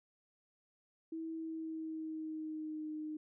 sine tone with pitch glide, 324.2 to 307.6 Hz, E4 to D#4, -29 to -20 cents, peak -39 dBFS, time 1.12-3.17 s, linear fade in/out 5 ms, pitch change -91 cents, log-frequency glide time 1.33-2.91 s, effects none

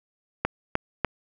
clicks, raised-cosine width 0.5 ms, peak -7 dBFS, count 3, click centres 0.45 / 0.754 / 1.047 s, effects none

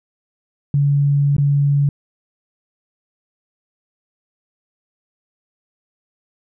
sine tone with dropouts, 142.3 Hz, C#3, 46 cents sharp, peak -12 dBFS, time 0.74-1.89 s, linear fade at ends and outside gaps 2 ms, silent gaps 1.366-1.382 s, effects none

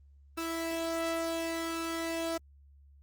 sawtooth tone pair together, 330 / 659.3 Hz, E4 / E5, +2 / 0 cents, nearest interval octave, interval 1198 cents, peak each -30 / -32 dBFS, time 0.37-2.38 s, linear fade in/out 10 ms, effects added 70 Hz sine -55 dBFS peak until 3.02 s + Opus 24 kbps

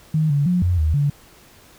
sine tone with pitch steps, 156 / 143.1 / 178.7 / 89 / 77.9 / 143.7 Hz, D#3 / D3 / F3 / F2 / D#2 / D3, +5 / -45 / +40 / +33 / +3 / -37 cents, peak -15 dBFS, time 0.14-1.1 s, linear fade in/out 5 ms, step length 160 ms, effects pink hiss -49 dBFS RMS until 1.78 s

